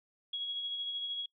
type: tone with tremolo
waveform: sine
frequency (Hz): 3322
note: G#7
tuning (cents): 0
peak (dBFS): -33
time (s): 0.33-1.26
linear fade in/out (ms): 5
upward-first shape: sine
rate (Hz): 13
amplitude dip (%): 35
effects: noise-tail reverb RT60 0.1 s tail -24 dB re dry